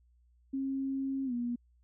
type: tone with pitch glide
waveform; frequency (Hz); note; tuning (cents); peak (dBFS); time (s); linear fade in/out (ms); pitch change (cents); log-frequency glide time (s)
sine; 270 to 240.5; C#4 to B3; -45 to -46; -31; 0.53-1.56; 10; -201; 1.25-1.33
effects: added 60 Hz sine -63 dBFS peak until 1.83 s